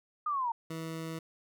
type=linear sweep; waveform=sine; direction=down; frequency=1242 to 898 Hz; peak=-29 dBFS; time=0.26-0.52 s; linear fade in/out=5 ms
type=tone; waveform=20% pulse; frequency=162.2 Hz; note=E3; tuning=28 cents flat; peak=-32 dBFS; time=0.7-1.19 s; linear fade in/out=5 ms
effects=none